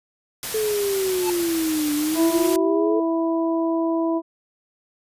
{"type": "noise", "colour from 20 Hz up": "white", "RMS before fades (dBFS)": -29, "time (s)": [0.43, 2.56], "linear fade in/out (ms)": 0}
{"type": "exponential two-way sweep", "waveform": "sine", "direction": "down then up", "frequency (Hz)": [440, 293.7, 440], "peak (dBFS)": -20, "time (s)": [0.54, 3], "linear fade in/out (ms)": 5, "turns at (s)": 1.94}
{"type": "tone with exponential growth", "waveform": "square", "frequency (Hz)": 877, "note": "A5", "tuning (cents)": -6, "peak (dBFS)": -23, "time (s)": [1.14, 1.3], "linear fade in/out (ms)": 2, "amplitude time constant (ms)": 34}
{"type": "harmonic tone", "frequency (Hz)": 329.6, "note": "E4", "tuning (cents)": 0, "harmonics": [1, 2, 3], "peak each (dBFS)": [-20, -26, -30], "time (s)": [2.14, 4.22], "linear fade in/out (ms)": 50}
{"effects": ["resampled to 32000 Hz"]}